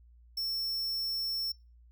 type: tone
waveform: square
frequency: 5400 Hz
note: E8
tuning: 41 cents sharp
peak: -32 dBFS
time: 0.37-1.52 s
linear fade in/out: 5 ms
effects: noise-tail reverb RT60 0.3 s tail -26 dB re dry + added 59 Hz sine -55 dBFS peak until 1.91 s